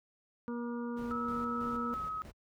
harmonic tone, 238.3 Hz, A#3, 38 cents sharp, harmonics 1 / 2 / 4 / 5 / 6, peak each -36 / -42 / -48 / -50 / -52 dBFS, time 0.48-1.94 s, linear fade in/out 0 ms
brown noise with tremolo, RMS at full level -44 dBFS, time 0.96-2.32 s, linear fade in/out 20 ms, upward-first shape square, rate 3.1 Hz, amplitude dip 60%
sine tone with pitch glide, 1296 to 1273.7 Hz, E6 to D#6, -30 to +40 cents, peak -35 dBFS, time 1.11-2.22 s, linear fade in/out 0 ms, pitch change -30 cents, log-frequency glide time 1.92-2.04 s
effects high-pass 60 Hz 12 dB/octave

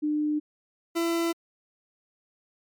sine / 40% pulse tone pair in turn, 300.5 / 335.5 Hz, D4 / E4, +40 / +31 cents, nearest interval major second, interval 191 cents, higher second, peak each -23 dBFS, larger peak neither, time 0.02-0.4 / 0.95-1.33 s, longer neither, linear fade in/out 20 ms, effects MP3 96 kbps

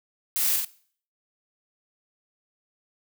blue noise with echo, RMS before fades -26 dBFS, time 0.36-0.56 s, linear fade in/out 0 ms, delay 44 ms, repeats 2, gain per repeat -2 dB, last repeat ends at 0.648 s, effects noise-tail reverb RT60 0.5 s tail -19 dB re dry

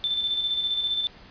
sine tone with tremolo, 3542 Hz, A7, 11 cents sharp, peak -22 dBFS, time 0.04-1.07 s, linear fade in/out 0 ms, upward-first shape square, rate 15 Hz, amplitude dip 40%, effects pink hiss -49 dBFS RMS until 1.3 s + resampled to 11025 Hz

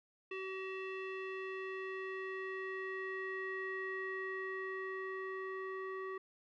square tone with low-pass filter sweep, 380.4 Hz, F#4, 48 cents sharp, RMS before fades -42 dBFS, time 0.31-6.18 s, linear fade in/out 5 ms, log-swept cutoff 2500 to 1600 Hz, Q 5.7, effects none

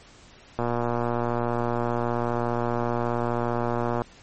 click train, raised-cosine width 1 ms, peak -12 dBFS, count 409, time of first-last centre 0.59-4.019 s, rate 119 Hz, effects pink hiss -51 dBFS RMS until 4.22 s + MP3 32 kbps

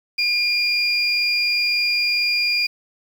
sine tone pair together, 2407 / 4835 Hz, D7 / D8, +42 / +50 cents, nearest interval octave, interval 1208 cents, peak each -19 dBFS, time 0.18-2.67 s, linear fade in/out 10 ms, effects tanh soft clip ceiling -11 dBFS + 7-bit

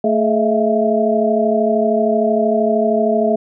sine tone cluster, 222.6 / 423 / 641 / 674 Hz, A3 / G#4 / E5 / E5, +20 / +32 / -49 / +38 cents, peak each -18 dBFS, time 0.04-3.36 s, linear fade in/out 5 ms, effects none

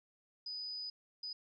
sine tone bursts at uneven times, 4978 Hz, D#8, in tune, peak -40 dBFS, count 2, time 0.46-0.9 / 1.23-1.33 s, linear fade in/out 5 ms, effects none

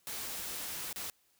white noise with dropouts, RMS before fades -40 dBFS, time 0.07-1.1 s, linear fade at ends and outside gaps 0 ms, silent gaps 0.928-0.96 s, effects white hiss -71 dBFS RMS until 1.39 s

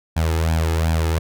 sawtooth tone with flanger, 81 Hz, E2, 30 cents flat, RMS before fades -19 dBFS, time 0.16-1.19 s, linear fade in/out 10 ms, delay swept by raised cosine 1.2 to 2.4 ms, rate 2.7 Hz, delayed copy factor +0.7, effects none

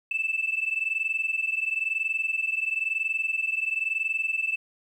sine tone pair together, 2627 / 2648 Hz, E7 / E7, -7 / +7 cents, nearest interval unison, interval 14 cents, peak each -27 dBFS, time 0.11-4.56 s, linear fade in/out 5 ms, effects tanh soft clip ceiling -18 dBFS + 10-bit

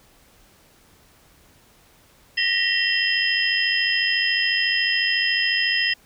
sine tone cluster, 1858 / 1952 / 2724 / 3136 / 5090 Hz, A#6 / B6 / F7 / G7 / D#8, -6 / -21 / -44 / 0 / +39 cents, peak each -25 dBFS, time 2.37-5.94 s, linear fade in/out 10 ms, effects pink hiss -55 dBFS RMS until 6.05 s

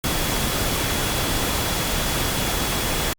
sine tone in noise, 3377 Hz, G#7, 28 cents sharp, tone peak -34 dBFS, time 0.04-3.13 s, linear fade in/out 0 ms, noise pink, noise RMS -23 dBFS, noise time 0.04-3.13 s, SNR -14 dB, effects Opus 48 kbps

